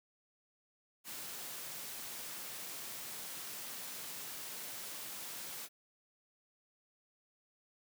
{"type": "high-pass noise", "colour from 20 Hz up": "white", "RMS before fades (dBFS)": -45, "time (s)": [1.04, 5.69], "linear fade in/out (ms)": 50, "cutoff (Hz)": 110, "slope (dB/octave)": 48, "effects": []}